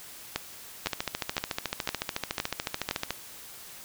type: two click trains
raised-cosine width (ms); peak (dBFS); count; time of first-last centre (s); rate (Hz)
0.2; -11 / -10; 32 / 6; 0.86-3.106 / 0.36-2.911; 13.8 / 1.96
effects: white hiss -46 dBFS RMS until 3.84 s